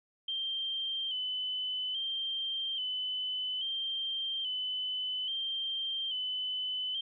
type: tone with vibrato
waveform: sine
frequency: 3089 Hz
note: G7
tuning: 26 cents flat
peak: -32 dBFS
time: 0.28-7.01 s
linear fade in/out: 5 ms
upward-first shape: square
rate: 0.6 Hz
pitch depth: 41 cents each way
effects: none